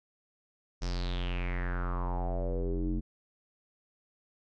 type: tone with low-pass filter sweep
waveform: square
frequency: 44.43 Hz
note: F1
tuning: 31 cents sharp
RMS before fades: -32 dBFS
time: 0.81-3.01 s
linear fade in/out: 20 ms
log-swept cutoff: 5700 to 260 Hz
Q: 5.6
effects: none